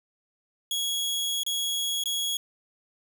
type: tone with dropouts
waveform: sawtooth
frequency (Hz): 3332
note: G#7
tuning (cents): +5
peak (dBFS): -23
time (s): 0.71-2.37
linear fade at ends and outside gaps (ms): 2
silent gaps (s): 1.434-1.464 / 2.038-2.057
effects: none